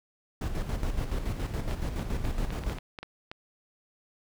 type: noise with tremolo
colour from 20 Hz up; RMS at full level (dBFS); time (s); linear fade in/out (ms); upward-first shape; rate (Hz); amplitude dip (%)
brown; -29; 0.41-2.79; 5; square; 7.1; 50
type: clicks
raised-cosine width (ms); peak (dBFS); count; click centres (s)
0.3; -23; 10; 1.711 / 1.994 / 2.252 / 2.505 / 2.637 / 2.697 / 2.785 / 2.988 / 3.03 / 3.315
effects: none